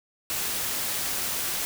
white noise, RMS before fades -29 dBFS, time 0.3-1.65 s, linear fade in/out 0 ms, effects none

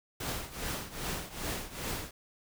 pink noise with tremolo, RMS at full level -34 dBFS, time 0.2-2.11 s, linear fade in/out 5 ms, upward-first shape triangle, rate 2.5 Hz, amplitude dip 85%, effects none

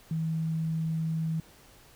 sine tone, 160.9 Hz, E3, 42 cents flat, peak -27 dBFS, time 0.11-1.4 s, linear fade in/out 2 ms, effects pink hiss -56 dBFS RMS until 1.95 s

